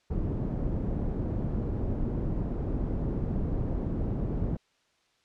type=low-pass noise; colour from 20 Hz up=pink; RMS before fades=-30 dBFS; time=0.1-4.57 s; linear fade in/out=10 ms; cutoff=340 Hz; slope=12 dB/octave; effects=white hiss -69 dBFS RMS until 5.24 s + low-pass 5000 Hz 12 dB/octave